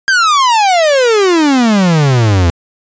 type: exponential sweep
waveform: 45% pulse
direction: down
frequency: 1618 to 81.6 Hz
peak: -7 dBFS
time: 0.08-2.5 s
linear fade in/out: 0 ms
effects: resampled to 16000 Hz